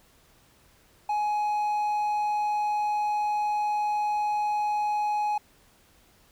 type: tone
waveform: triangle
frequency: 838 Hz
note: G#5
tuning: 15 cents sharp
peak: -22 dBFS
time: 1.09-5.38 s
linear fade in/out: 5 ms
effects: pink hiss -60 dBFS RMS until 6.31 s